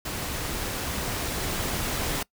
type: noise with level ramp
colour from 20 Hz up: pink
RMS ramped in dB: -32 to -28 dBFS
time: 0.05-2.23 s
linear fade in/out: 5 ms
effects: noise-tail reverb RT60 0.1 s tail -23 dB re dry